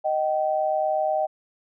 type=tone pair together; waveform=sine; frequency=622 / 770.3 Hz; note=D#5 / G5; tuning=-1 / -30 cents; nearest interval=major third; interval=371 cents; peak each=-23 / -24 dBFS; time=0.04-1.27 s; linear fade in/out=20 ms; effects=none